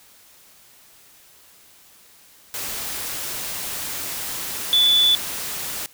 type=tone in noise; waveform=sine; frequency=3470 Hz; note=A7; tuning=25 cents flat; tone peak=-13 dBFS; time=4.73-5.15 s; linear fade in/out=0 ms; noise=white; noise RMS=-29 dBFS; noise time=2.54-5.86 s; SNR=+13 dB; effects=white hiss -51 dBFS RMS until 5.93 s